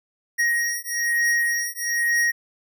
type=beating tone pair; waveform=square; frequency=1881 / 1882.1 Hz; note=A#6 / A#6; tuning=+15 / +16 cents; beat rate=1.1 Hz; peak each=-24 dBFS; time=0.38-2.32 s; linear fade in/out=20 ms; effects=none